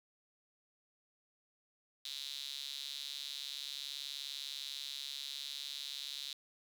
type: tone with high-pass filter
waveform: sawtooth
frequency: 140.4 Hz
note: C#3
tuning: 22 cents sharp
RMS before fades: -44 dBFS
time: 2.05-6.33 s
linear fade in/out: 2 ms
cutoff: 3800 Hz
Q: 6.1
effects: none